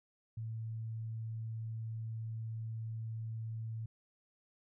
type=tone; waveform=sine; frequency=112.1 Hz; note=A2; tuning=33 cents sharp; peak=-38 dBFS; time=0.37-3.86 s; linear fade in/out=5 ms; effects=none